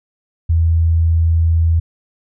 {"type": "tone", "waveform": "sine", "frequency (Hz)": 82.4, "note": "E2", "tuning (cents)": 0, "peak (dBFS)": -10, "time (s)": [0.49, 1.8], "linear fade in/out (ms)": 10, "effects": []}